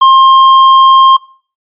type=tone with tanh clipping; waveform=sine; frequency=1063 Hz; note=C6; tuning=27 cents sharp; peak=-3 dBFS; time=0.01-1.17 s; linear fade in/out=10 ms; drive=10 dB; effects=noise-tail reverb RT60 0.4 s tail -20 dB re dry + resampled to 8000 Hz